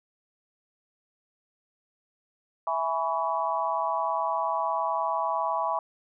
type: chord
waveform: sine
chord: C# minor seventh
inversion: first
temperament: equal with one note detuned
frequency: 659.3 / 830.6 / 987.8 / 1127.5 Hz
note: E5 / G#5 / B5 / C#6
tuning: 0 / 0 / 0 / +29 cents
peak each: -31 / -31 / -29 / -31 dBFS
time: 2.67-5.79 s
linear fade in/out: 2 ms
effects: none